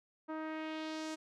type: tone with low-pass filter sweep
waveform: sawtooth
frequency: 314.1 Hz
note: D#4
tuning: 16 cents sharp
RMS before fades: -41 dBFS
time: 0.28-1.16 s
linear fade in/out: 20 ms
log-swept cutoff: 1200 to 7800 Hz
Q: 1.5
effects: none